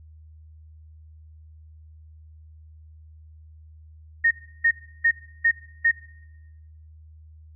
sine tone bursts, 1850 Hz, A#6, 14 cents flat, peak -15 dBFS, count 5, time 4.24-5.915 s, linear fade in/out 10 ms, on 71 ms, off 330 ms, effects noise-tail reverb RT60 1.0 s tail -20 dB re dry + added 78 Hz sine -45 dBFS peak until 7.55 s

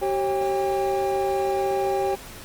triangle tone cluster, 385.9 / 544 / 800 Hz, G4 / C#5 / G5, -27 / -33 / +35 cents, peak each -22 / -26 / -24 dBFS, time 0.01-2.16 s, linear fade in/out 20 ms, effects pink hiss -41 dBFS RMS until 2.44 s + Opus 32 kbps

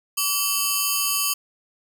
5% pulse ring-modulated tone, 1906 Hz, A#6, 38 cents sharp, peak -7 dBFS, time 0.17-1.34 s, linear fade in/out 10 ms, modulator 757 Hz, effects none

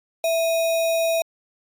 sine tone with sample-and-hold, 659.3 Hz, E5, in tune, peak -18 dBFS, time 0.24-1.22 s, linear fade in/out 2 ms, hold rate 3150 Hz, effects AAC 64 kbps

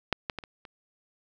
clicks, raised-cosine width 0.3 ms, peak -8 / -14 / -18 / -28 / -29 dBFS, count 5, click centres 0.127 / 0.298 / 0.387 / 0.438 / 0.652 s, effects none

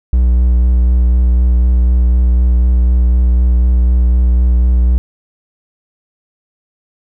triangle tone with vibrato, 61 Hz, B1, 21 cents flat, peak -5 dBFS, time 0.13-4.98 s, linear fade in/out 0 ms, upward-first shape sine, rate 4 Hz, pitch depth 20 cents each way, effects none

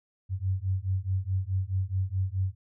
sine beating tone pair, 92.5 / 97.2 Hz, F#2 / G2, 0 / -14 cents, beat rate 4.7 Hz, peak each -29 dBFS, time 0.29-2.55 s, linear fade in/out 50 ms, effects none

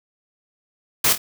white noise with echo, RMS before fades -17 dBFS, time 1.04-1.13 s, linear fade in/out 5 ms, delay 25 ms, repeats 2, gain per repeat -8 dB, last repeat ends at 1.18 s, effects none

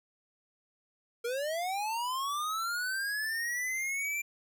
square linear sweep, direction up, 458 to 2370 Hz, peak -32 dBFS, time 1.24-4.22 s, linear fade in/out 10 ms, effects none

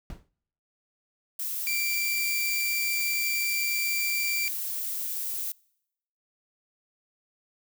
brown noise with exponential decay, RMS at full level -35 dBFS, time 0.1-0.29 s, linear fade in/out 1 ms, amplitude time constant 41 ms
violet noise, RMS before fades -32 dBFS, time 1.39-5.52 s, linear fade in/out 5 ms
sawtooth tone, 2349 Hz, D7, in tune, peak -24 dBFS, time 1.67-4.48 s, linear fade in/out 0 ms
effects noise-tail reverb RT60 0.8 s tail -26 dB re dry

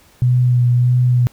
sine tone with vibrato, 123.47 Hz, B2, in tune, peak -10 dBFS, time 0.22-1.27 s, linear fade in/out 0 ms, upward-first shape sine, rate 1.6 Hz, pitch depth 20 cents each way, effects pink hiss -50 dBFS RMS until 1.32 s

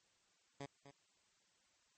10% pulse tone with echo, 140 Hz, C#3, 18 cents sharp, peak -37 dBFS, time 0.6-0.66 s, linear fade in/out 5 ms, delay 250 ms, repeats 1, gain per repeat -11 dB, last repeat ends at 0.91 s, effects white hiss -75 dBFS RMS until 1.97 s + MP3 32 kbps

